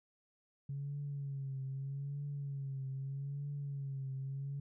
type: tone with vibrato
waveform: sine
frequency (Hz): 138.59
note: C#3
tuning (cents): 0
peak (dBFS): -37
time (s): 0.69-4.6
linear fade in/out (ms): 5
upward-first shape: triangle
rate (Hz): 0.8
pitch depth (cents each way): 70
effects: tanh soft clip ceiling -33 dBFS